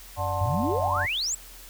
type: chord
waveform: sine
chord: D dominant seventh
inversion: none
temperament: just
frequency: 587.3 / 734.2 / 881 / 1057.2 Hz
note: D5 / F#5 / A5 / C6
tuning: 0 / -14 / +2 / +18 cents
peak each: -32 dBFS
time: 0.16-1.07 s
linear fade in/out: 50 ms
type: tone with vibrato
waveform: triangle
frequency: 91.6 Hz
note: F#2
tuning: 17 cents flat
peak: -28 dBFS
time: 0.17-1.07 s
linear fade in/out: 20 ms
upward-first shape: square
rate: 17 Hz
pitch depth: 25 cents each way
type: exponential sweep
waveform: sine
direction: up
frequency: 87.31 to 8010 Hz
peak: -25 dBFS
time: 0.41-1.35 s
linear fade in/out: 5 ms
type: click train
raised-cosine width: 3 ms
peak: -31 dBFS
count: 8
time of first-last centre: 0.46-1.048 s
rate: 11.9 Hz
effects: added 42 Hz sine -47 dBFS peak until 1.69 s + white hiss -47 dBFS RMS until 1.69 s